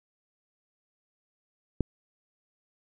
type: click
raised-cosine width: 3 ms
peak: -12 dBFS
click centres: 1.807 s
effects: none